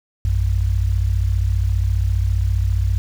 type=tone pair together; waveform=sine; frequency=58.77 / 93.7 Hz; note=A#1 / F#2; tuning=+15 / +22 cents; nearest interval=minor sixth; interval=807 cents; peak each=-18 dBFS; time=0.25-2.98 s; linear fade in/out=0 ms; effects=7-bit